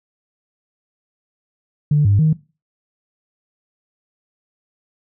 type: tone with pitch steps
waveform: sine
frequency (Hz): 148 / 100.8 / 156.5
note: D3 / G2 / D#3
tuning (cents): +14 / +49 / +10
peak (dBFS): -10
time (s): 1.91-2.33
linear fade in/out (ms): 5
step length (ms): 140
effects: noise-tail reverb RT60 0.3 s tail -19 dB re dry + tanh soft clip ceiling -6 dBFS